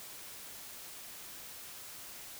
silence, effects white hiss -48 dBFS RMS until 2.39 s

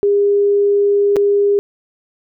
sine tone with dropouts, 405.2 Hz, G#4, 43 cents flat, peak -10 dBFS, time 0.03-1.59 s, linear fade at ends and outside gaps 0 ms, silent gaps 1.16-1.166 s, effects none

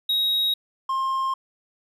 triangle tone pair in turn, 3795 / 1062.3 Hz, A#7 / C6, +30 / +26 cents, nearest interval octave + minor seventh, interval 2204 cents, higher first, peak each -18 / -20 dBFS, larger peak first, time 0.09-0.54 / 0.89-1.34 s, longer neither, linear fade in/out 5 ms, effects none

